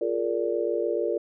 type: chord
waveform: sine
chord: Bb dominant seventh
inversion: second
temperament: just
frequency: 349.6 / 419.5 / 466.2 / 582.7 Hz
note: F4 / Ab4 / Bb4 / D5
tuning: +2 / +17 / 0 / -14 cents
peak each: -29 / -30 / -28 / -30 dBFS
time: 0.01-1.18 s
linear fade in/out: 5 ms
effects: none